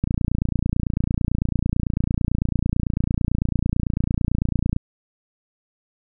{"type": "click train", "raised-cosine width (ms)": 5, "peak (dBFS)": -8, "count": 138, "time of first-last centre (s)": [0.04, 4.764], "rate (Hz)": 29, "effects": []}